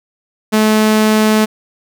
sawtooth tone, 216 Hz, A3, 32 cents flat, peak -5 dBFS, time 0.52-1.46 s, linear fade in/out 20 ms, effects none

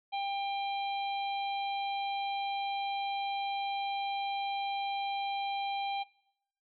harmonic tone, 795 Hz, G5, 24 cents sharp, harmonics 1 / 3 / 4 / 5, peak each -32 / -42 / -44 / -46 dBFS, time 0.12-6.04 s, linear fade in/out 20 ms, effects noise-tail reverb RT60 0.8 s tail -23 dB re dry

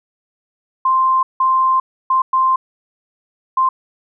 sine tone bursts at uneven times, 1046.5 Hz, C6, in tune, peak -11 dBFS, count 5, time 0.85-1.23 / 1.4-1.8 / 2.1-2.22 / 2.33-2.56 / 3.57-3.69 s, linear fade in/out 5 ms, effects none

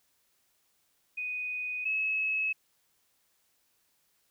sine tone pair in turn, 2489 / 2579 Hz, D#7 / E7, 0 / -39 cents, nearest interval minor second, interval 61 cents, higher second, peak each -32 / -27 dBFS, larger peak second, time 1.17-1.85 / 1.85-2.53 s, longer neither, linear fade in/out 10 ms, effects white hiss -72 dBFS RMS until 4.3 s

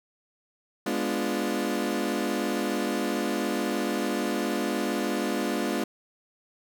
30% pulse chord, G# diminished seventh, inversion none, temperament equal with one note detuned, 207.7 / 246.9 / 293.7 / 350.8 Hz, G#3 / B3 / D4 / F4, 0 / 0 / 0 / +8 cents, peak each -29 dBFS, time 0.86-5.84 s, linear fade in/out 5 ms, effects none

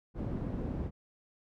white low-pass noise, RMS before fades -36 dBFS, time 0.14-0.91 s, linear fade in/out 50 ms, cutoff 230 Hz, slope 12 dB/octave, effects none

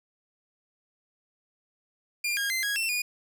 sawtooth tone with pitch steps, 2402 / 1628 / 2072 / 1653 / 2691 / 2447 Hz, D7 / G#6 / C7 / G#6 / E7 / D#7, +38 / -35 / -17 / -9 / +35 / -29 cents, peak -23 dBFS, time 2.24-3.02 s, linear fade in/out 5 ms, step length 130 ms, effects none

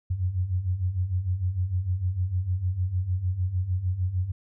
sine beating tone pair, 87.31 / 93.91 Hz, F2 / F#2, 0 / +26 cents, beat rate 6.6 Hz, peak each -30 / -25 dBFS, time 0.1-4.32 s, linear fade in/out 10 ms, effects none

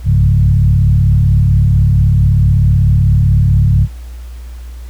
sine tone with frequency modulation, 100.5 Hz, G2, 44 cents sharp, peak -6 dBFS, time 0.04-3.88 s, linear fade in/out 50 ms, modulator 36 Hz, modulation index 1.3, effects added 60 Hz sine -25 dBFS peak until 4.89 s + pink hiss -44 dBFS RMS until 4.89 s

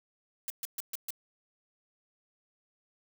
blue noise bursts, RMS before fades -36 dBFS, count 5, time 0.48-1.105 s, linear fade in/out 0 ms, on 21 ms, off 130 ms, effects none

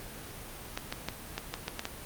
clicks, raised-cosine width 0.2 ms, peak -15 dBFS, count 8, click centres 0.775 / 0.925 / 1.086 / 1.38 / 1.54 / 1.681 / 1.794 / 1.854 s, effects pink hiss -44 dBFS RMS until 2.05 s + Opus 32 kbps

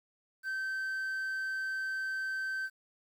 triangle tone with quantisation, 1548 Hz, G6, 22 cents flat, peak -31 dBFS, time 0.43-2.7 s, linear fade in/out 50 ms, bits 10, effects none

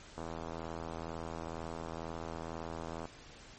click train, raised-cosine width 1 ms, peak -27 dBFS, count 237, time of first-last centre 0.18-3.055 s, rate 82.1 Hz, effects pink hiss -54 dBFS RMS until 3.58 s + MP3 32 kbps

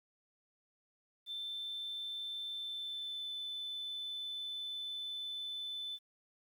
sine tone with pitch glide, 3547 to 3514 Hz, A7 to A7, +13 to -3 cents, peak -38 dBFS, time 1.26-5.99 s, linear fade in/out 50 ms, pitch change -16 cents, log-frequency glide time 2.54-3.35 s, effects tanh soft clip ceiling -34 dBFS + 11-bit

